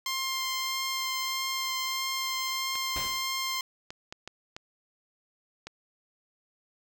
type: tone with vibrato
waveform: 10% pulse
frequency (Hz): 1055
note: C6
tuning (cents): +14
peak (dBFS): -21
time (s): 0.06-3.61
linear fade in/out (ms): 2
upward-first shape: sine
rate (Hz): 1.6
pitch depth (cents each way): 9
type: clicks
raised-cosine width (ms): 0.2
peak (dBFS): -22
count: 6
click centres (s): 2.755 / 3.905 / 4.125 / 4.276 / 4.565 / 5.67
type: noise with exponential decay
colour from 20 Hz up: pink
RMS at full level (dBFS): -34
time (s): 2.96-3.34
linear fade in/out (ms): 2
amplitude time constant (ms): 81
effects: none